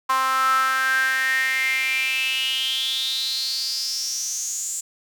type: tone with high-pass filter sweep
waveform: sawtooth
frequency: 262.9 Hz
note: C4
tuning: 8 cents sharp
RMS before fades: -23 dBFS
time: 0.09-4.81 s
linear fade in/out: 10 ms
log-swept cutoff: 1100 to 7500 Hz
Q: 9
effects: none